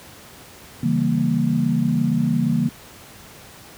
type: chord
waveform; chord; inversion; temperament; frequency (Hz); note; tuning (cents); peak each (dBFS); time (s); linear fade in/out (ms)
sine; C# diminished seventh; none; equal; 138.59 / 164.81 / 196 / 233.1; C#3 / E3 / G3 / Bb3; 0 / 0 / 0 / 0; -24 / -22 / -25 / -20; 0.83-2.69; 5
effects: pink hiss -43 dBFS RMS until 3.77 s + high-pass 60 Hz 12 dB/octave